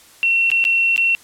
sine tone with dropouts, 2719 Hz, F7, 47 cents flat, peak -13 dBFS, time 0.23-1.15 s, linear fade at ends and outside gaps 0 ms, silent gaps 0.502-0.516 / 0.641-0.651 / 0.962-0.978 s, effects white hiss -47 dBFS RMS until 1.23 s + low-pass 12000 Hz 12 dB/octave

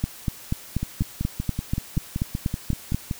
two click trains, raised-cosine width 5 ms, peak -10 / -13 dBFS, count 13 / 13, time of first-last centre 0.04-2.946 / 0.83-3.111 s, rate 4.13 / 5.26 Hz, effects white hiss -43 dBFS RMS until 3.19 s

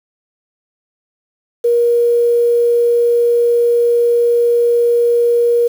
sine tone with quantisation, 474.4 Hz, A#4, 30 cents sharp, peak -9 dBFS, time 1.64-5.68 s, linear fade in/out 10 ms, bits 6, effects none

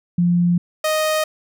sine / sawtooth tone pair in turn, 174.61 / 622.2 Hz, F3 / D#5, 0 / 0 cents, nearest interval octave + minor seventh, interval 2200 cents, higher second, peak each -13 dBFS, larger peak neither, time 0.18-0.58 / 0.84-1.24 s, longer neither, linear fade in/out 5 ms, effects none

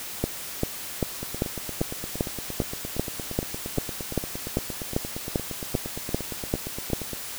two click trains, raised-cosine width 2 ms, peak -9 / -19 dBFS, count 18 / 52, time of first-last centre 0.24-6.933 / 1.23-7.133 s, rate 2.54 / 8.64 Hz, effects white hiss -36 dBFS RMS until 7.38 s

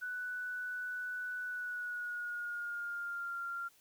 sine tone with pitch glide, 1486 to 1386.5 Hz, F#6 to F6, +7 to -13 cents, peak -37 dBFS, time 0.01-3.69 s, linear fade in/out 20 ms, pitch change -120 cents, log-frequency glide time 1.45-3.37 s, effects white hiss -66 dBFS RMS until 3.8 s

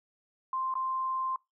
sine tone with dropouts, 1046.5 Hz, C6, in tune, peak -29 dBFS, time 0.53-1.36 s, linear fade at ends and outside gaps 2 ms, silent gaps 0.74-0.753 s, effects noise-tail reverb RT60 0.2 s tail -24 dB re dry

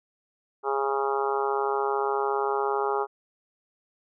harmonic tone, 137.4 Hz, C#3, 15 cents flat, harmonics 3 / 4 / 5 / 6 / 7 / 8 / 9 / 10, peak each -27 / -38 / -38 / -29 / -34 / -35 / -33 / -37 dBFS, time 0.63-3.07 s, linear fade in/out 50 ms, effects none

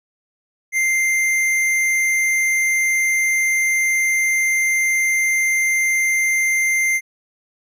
sine tone with hard clipping, 2093 Hz, C7, in tune, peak -17 dBFS, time 0.72-7.01 s, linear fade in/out 50 ms, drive 12 dB, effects none

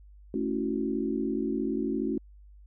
sine chord, F# minor seventh, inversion first, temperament equal, 220 / 277.2 / 329.6 / 370 Hz, A3 / C#4 / E4 / F#4, 0 / 0 / 0 / 0 cents, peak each -32 / -31 / -34 / -33 dBFS, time 0.34-2.18 s, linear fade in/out 2 ms, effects added 50 Hz sine -49 dBFS peak until 2.66 s

